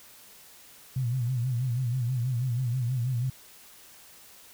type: tone with vibrato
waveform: sine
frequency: 124.1 Hz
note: B2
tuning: 9 cents sharp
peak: -25 dBFS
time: 0.96-3.3 s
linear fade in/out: 5 ms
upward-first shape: sine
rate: 6.2 Hz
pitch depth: 110 cents each way
effects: white hiss -52 dBFS RMS until 4.53 s